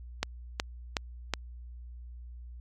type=click train; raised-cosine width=0.2 ms; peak=-10 dBFS; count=4; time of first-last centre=0.23-1.337 s; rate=2.71 Hz; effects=added 60 Hz sine -42 dBFS peak until 2.6 s + MP3 96 kbps